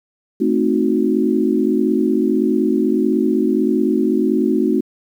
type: chord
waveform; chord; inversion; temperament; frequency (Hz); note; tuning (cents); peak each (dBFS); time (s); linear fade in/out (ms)
sine; A diminished seventh; none; equal with one note detuned; 220 / 261.6 / 311.1 / 367; A3 / C4 / Eb4 / Gb4; 0 / 0 / 0 / -14; -19; 0.4-4.81; 10
effects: 8-bit